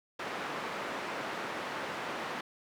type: band-pass noise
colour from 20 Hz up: white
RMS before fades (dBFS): -38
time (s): 0.19-2.41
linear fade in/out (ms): 5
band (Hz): 200 to 1600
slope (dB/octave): 12
effects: none